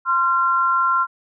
sine tone pair together, 1046.5 / 1372.8 Hz, C6 / F6, 0 / -30 cents, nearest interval perfect fourth, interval 470 cents, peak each -19 / -17 dBFS, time 0.05-1.07 s, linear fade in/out 50 ms, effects none

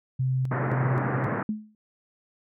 sine tone with tremolo, 130 Hz, C3, 11 cents flat, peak -22 dBFS, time 0.19-1.27 s, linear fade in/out 10 ms, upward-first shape square, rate 1.9 Hz, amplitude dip 45%
pink band-pass noise, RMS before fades -29 dBFS, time 0.51-1.43 s, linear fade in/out 5 ms, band 110 to 1900 Hz, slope 48 dB/octave
sine tone with exponential decay, 214 Hz, A3, 48 cents flat, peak -22 dBFS, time 1.49-1.75 s, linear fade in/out 2 ms, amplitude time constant 56 ms
effects none

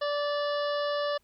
harmonic tone, 582 Hz, D5, 16 cents flat, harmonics 1 / 2 / 3 / 5 / 6 / 7 / 8 / 9, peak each -28 / -34 / -38 / -42 / -44 / -45 / -46 / -47 dBFS, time 0.01-1.18 s, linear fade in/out 10 ms, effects pink hiss -70 dBFS RMS until 1.23 s

